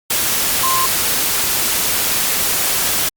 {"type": "tone in noise", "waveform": "sine", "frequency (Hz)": 1049, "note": "C6", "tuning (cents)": 4, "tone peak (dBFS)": -16, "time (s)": [0.63, 0.86], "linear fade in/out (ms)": 5, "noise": "white", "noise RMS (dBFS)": -17, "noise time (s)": [0.1, 3.09], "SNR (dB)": -2, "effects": ["Opus 48 kbps"]}